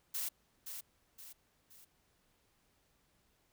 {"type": "noise with echo", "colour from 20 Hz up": "blue", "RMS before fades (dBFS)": -38, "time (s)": [0.14, 0.29], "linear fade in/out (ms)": 10, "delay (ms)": 520, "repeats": 3, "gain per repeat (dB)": -7, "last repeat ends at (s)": 1.85, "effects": ["pink hiss -74 dBFS RMS until 3.52 s"]}